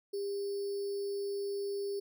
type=tone with sample-and-hold; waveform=sine; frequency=400 Hz; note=G4; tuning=35 cents sharp; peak=-33 dBFS; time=0.13-2 s; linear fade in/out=10 ms; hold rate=4900 Hz; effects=none